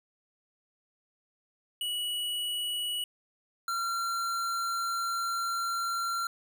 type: tone pair in turn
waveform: square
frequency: 2933 / 1369.9 Hz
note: F#7 / F6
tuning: -16 / -34 cents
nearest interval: octave + minor second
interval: 1318 cents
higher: first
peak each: -31 / -30 dBFS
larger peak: second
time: 1.81-3.04 / 3.68-6.27 s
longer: second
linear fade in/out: 2 ms
effects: none